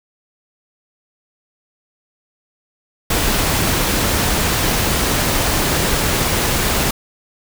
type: noise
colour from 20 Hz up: pink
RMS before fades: -17 dBFS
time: 3.1-6.91 s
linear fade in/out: 5 ms
effects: none